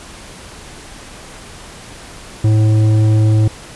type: tone with tanh clipping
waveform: sine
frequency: 108.3 Hz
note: A2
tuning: 27 cents flat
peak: -10 dBFS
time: 2.44-3.48 s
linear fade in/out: 5 ms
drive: 10 dB
effects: pink hiss -35 dBFS RMS until 3.75 s + resampled to 24000 Hz